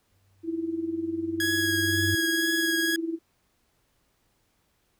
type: tone with exponential growth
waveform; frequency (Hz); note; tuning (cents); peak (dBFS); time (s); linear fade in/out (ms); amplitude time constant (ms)
sine; 96.5; G2; -27; -25; 0.12-2.15; 5; 440
type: tone with tremolo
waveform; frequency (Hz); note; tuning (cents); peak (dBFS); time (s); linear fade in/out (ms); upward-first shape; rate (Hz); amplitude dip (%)
sine; 329; E4; -3; -24; 0.43-3.19; 50; sine; 20; 70
type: tone with vibrato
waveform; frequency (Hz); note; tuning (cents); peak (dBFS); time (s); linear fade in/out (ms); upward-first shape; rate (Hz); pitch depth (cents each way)
sawtooth; 1661.2; G#6; 0; -21; 1.4-2.96; 2; triangle; 2; 15
effects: pink hiss -70 dBFS RMS until 4.99 s